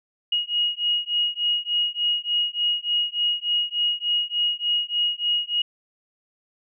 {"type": "beating tone pair", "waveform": "sine", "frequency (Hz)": [2883, 2886.4], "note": ["F#7", "F#7"], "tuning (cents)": [-46, -44], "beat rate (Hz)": 3.4, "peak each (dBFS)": -24, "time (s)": [0.32, 5.62], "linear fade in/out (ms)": 5, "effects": []}